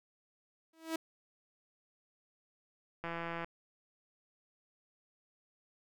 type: tone with exponential growth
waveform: sawtooth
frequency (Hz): 323.8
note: E4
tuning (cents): -31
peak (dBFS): -27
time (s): 0.73-0.96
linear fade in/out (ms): 5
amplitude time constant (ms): 50
type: click train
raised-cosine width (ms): 0.5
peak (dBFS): -25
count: 69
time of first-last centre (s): 3.04-3.445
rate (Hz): 168
effects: none